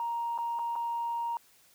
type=tone with dropouts; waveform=sine; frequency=936 Hz; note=A#5; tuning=7 cents sharp; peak=-29 dBFS; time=0-1.37 s; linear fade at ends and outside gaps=1 ms; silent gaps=0.378-0.386 / 0.589-0.593 / 0.755-0.761 s; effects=tanh soft clip ceiling -25 dBFS + white hiss -62 dBFS RMS until 1.74 s